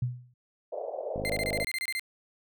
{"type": "tone with exponential decay", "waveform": "sine", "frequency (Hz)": 123.47, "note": "B2", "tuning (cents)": 0, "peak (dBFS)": -23, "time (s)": [0.02, 0.34], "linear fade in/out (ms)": 5, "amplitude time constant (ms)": 69}
{"type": "band-pass noise", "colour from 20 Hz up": "white", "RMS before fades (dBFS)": -35, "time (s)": [0.72, 1.64], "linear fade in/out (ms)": 10, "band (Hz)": [480, 640], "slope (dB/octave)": 48}
{"type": "click train", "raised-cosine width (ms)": 3, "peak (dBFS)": -24, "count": 26, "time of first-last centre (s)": [1.16, 1.645], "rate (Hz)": 51.5}
{"type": "tone bursts", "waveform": "35% pulse", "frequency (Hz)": 2085, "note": "C7", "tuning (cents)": -7, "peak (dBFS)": -28, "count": 11, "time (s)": [1.25, 1.995], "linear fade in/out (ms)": 0, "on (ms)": 45, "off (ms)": 25}
{"effects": []}